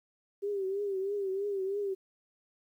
sine tone with vibrato, 394.3 Hz, G4, 10 cents sharp, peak -30 dBFS, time 0.42-1.95 s, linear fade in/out 20 ms, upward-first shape triangle, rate 3.1 Hz, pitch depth 88 cents each way, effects 11-bit

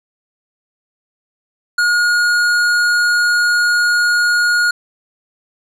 triangle tone with hard clipping, 1436 Hz, F6, 48 cents sharp, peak -13 dBFS, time 1.78-4.71 s, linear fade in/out 5 ms, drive 15 dB, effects none

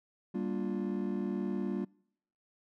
triangle chord, G minor seventh, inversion none, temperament just, 196 / 235.2 / 294 / 352.8 Hz, G3 / Bb3 / D4 / F4, 0 / +16 / +2 / +18 cents, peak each -33 / -35 / -37 / -36 dBFS, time 0.34-1.85 s, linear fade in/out 10 ms, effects noise-tail reverb RT60 0.7 s tail -26 dB re dry + tanh soft clip ceiling -21 dBFS

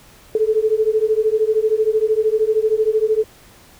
sine beating tone pair, 429.1 / 442.1 Hz, A4 / A4, -43 / +8 cents, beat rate 13 Hz, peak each -17 dBFS, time 0.35-3.24 s, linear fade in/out 2 ms, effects pink hiss -47 dBFS RMS until 3.79 s

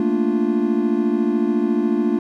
triangle chord, Bb major seventh, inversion third, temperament equal with one note detuned, 220 / 234 / 293.7 / 349.2 Hz, A3 / Bb3 / D4 / F4, 0 / +7 / 0 / 0 cents, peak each -20 dBFS, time 0-2.19 s, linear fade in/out 2 ms, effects none

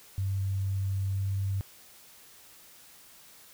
sine tone with pitch glide, 97.1 to 97.72 Hz, G2 to G2, -16 to -5 cents, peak -27 dBFS, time 0.18-1.61 s, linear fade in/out 0 ms, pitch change +11 cents, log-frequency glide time 1.14-1.2 s, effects white hiss -54 dBFS RMS until 3.53 s

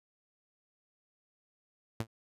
sawtooth tone with exponential decay, 112.1 Hz, A2, 33 cents sharp, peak -25 dBFS, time 2-2.07 s, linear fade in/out 5 ms, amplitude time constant 15 ms, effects resampled to 32000 Hz

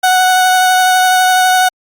30% pulse tone with vibrato, 740 Hz, F#5, in tune, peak -5 dBFS, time 0.03-1.69 s, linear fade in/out 10 ms, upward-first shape sine, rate 12 Hz, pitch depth 11 cents each way, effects Opus 48 kbps

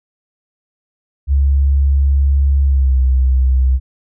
sine tone with pitch glide, 69.3 to 64.66 Hz, C#2 to C2, 0 to -20 cents, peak -9 dBFS, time 1.27-3.8 s, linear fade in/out 50 ms, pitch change -120 cents, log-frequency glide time 2.64-2.98 s, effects none

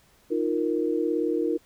sine chord, Eb suspended second, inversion none, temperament equal, 311.1 / 349.2 / 466.2 Hz, Eb4 / F4 / Bb4, 0 / 0 / 0 cents, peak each -27 dBFS, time 0.3-1.58 s, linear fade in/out 20 ms, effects pink hiss -60 dBFS RMS until 1.65 s

